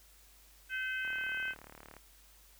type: harmonic tone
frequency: 514 Hz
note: C5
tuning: 31 cents flat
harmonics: 3 / 4 / 5 / 6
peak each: -35 / -46 / -41 / -47 dBFS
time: 0.69-1.55 s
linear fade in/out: 50 ms
type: click train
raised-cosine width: 0.5 ms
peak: -35 dBFS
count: 35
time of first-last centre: 1.05-1.966 s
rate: 37.1 Hz
effects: added 50 Hz sine -62 dBFS peak until 2.59 s + white hiss -62 dBFS RMS until 2.59 s